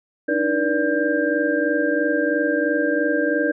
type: tone cluster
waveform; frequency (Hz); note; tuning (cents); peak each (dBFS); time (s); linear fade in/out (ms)
sine; 293.9 / 316.9 / 481.9 / 581 / 1591; D4 / D#4 / B4 / D5 / G6; +1 / +32 / -43 / -19 / +25; -24; 0.28-3.52; 10
effects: none